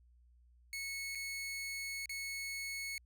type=tone with dropouts; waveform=sawtooth; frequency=2200 Hz; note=C#7; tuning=14 cents flat; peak=-36 dBFS; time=0.73-2.98 s; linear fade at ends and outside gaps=1 ms; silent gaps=1.15-1.154 / 2.058-2.094 s; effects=added 60 Hz sine -62 dBFS peak until 3.05 s